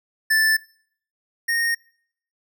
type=tone pair in turn; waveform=square; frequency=1760 / 1853.3 Hz; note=A6 / A#6; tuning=0 / -11 cents; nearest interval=minor second; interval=89 cents; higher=second; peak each=-16 / -20 dBFS; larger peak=first; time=0.3-0.57 / 1.48-1.75 s; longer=neither; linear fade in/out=10 ms; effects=noise-tail reverb RT60 0.6 s tail -24 dB re dry